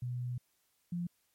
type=tone pair in turn; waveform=sine; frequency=123.47 / 174.01 Hz; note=B2 / F3; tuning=0 / -6 cents; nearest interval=tritone; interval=594 cents; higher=second; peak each=-34 / -33 dBFS; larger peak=second; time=0.02-0.38 / 0.92-1.07 s; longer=first; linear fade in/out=5 ms; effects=white hiss -75 dBFS RMS until 1.34 s + MP3 64 kbps